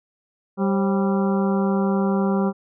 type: harmonic tone with a mistuned harmonic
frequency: 196 Hz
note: G3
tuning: in tune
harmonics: 1 / 2 / 3 / 4 / 5 / 6 / 7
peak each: -19 / -25 / -29 / -31 / -33 / -35 / -36 dBFS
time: 0.57-2.53 s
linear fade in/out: 50 ms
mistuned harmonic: 3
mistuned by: -150 cents
effects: none